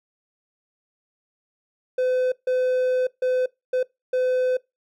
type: tone bursts at uneven times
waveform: triangle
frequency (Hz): 508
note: B4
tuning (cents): +49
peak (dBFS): -17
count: 5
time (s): 1.98-2.32 / 2.47-3.07 / 3.22-3.46 / 3.73-3.83 / 4.13-4.57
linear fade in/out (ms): 5
effects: noise-tail reverb RT60 0.2 s tail -22 dB re dry